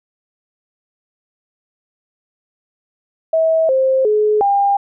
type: tone with pitch steps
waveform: sine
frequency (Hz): 646 / 527 / 424.4 / 801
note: E5 / C5 / G#4 / G5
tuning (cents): -35 / +12 / +38 / +37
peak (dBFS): -11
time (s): 3.33-4.77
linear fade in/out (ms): 5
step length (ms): 360
effects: none